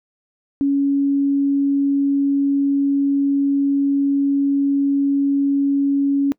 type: tone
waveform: sine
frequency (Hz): 279.3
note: C#4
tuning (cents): +13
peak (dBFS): -14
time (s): 0.61-6.32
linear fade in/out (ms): 0
effects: noise-tail reverb RT60 0.1 s tail -23 dB re dry